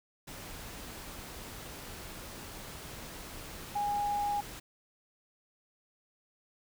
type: tone in noise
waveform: sine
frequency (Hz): 821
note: G#5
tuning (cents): -20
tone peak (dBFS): -29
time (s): 3.75-4.41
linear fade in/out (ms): 10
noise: pink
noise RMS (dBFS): -45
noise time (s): 0.27-4.6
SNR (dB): +13
effects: none